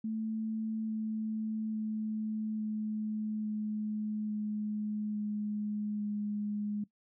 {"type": "tone with pitch steps", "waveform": "sine", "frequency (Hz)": [220, 218.2, 216.5, 214.7, 213, 211.3, 209.6, 207.9], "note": ["A3", "A3", "A3", "A3", "G#3", "G#3", "G#3", "G#3"], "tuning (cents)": [0, -14, -28, -42, 44, 30, 16, 2], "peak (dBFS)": -32, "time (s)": [0.04, 6.84], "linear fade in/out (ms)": 5, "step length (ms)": 850, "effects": ["noise-tail reverb RT60 0.1 s tail -18 dB re dry"]}